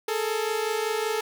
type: tone pair together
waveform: sawtooth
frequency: 424.6 / 449.9 Hz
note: G#4 / A4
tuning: +38 / +39 cents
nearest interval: minor second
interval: 101 cents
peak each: -24 dBFS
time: 0.08-1.21 s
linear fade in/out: 5 ms
effects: none